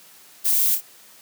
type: noise with echo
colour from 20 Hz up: violet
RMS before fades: -20 dBFS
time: 0.44-0.76 s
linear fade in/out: 20 ms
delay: 27 ms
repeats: 2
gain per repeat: -6 dB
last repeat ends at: 0.814 s
effects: white hiss -49 dBFS RMS until 1.21 s + high-pass 150 Hz 12 dB/octave